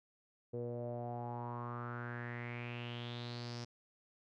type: tone with low-pass filter sweep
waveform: sawtooth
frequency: 119.9 Hz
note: A#2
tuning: 49 cents sharp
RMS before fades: -43 dBFS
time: 0.53-3.65 s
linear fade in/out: 10 ms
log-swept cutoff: 460 to 5400 Hz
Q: 5.9
effects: none